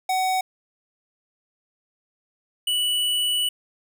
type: tone pair in turn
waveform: square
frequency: 750 / 2955 Hz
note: F#5 / F#7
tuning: +23 / -3 cents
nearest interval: 2 octaves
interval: 2374 cents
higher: second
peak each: -21 dBFS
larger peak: neither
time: 0.09-0.41 / 2.67-3.49 s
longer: second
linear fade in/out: 5 ms
effects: none